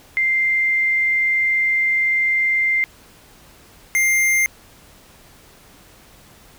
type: tone pair in turn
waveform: sine / square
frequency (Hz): 2093 / 2100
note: C7 / C7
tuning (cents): 0 / +6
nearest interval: unison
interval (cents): 6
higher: second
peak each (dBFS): -15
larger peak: neither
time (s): 0.17-2.84 / 3.95-4.46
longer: first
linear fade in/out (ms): 0
effects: pink hiss -48 dBFS RMS until 6.58 s